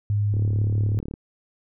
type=tone with pitch glide; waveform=sine; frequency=103.2 to 103.92 Hz; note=G#2 to G#2; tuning=-10 to +2 cents; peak=-19 dBFS; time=0.1-0.99 s; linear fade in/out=0 ms; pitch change=+12 cents; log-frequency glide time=0.43-0.71 s
type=click train; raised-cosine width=3 ms; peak=-20 dBFS; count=30; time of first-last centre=0.34-1.139 s; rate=36.3 Hz
effects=none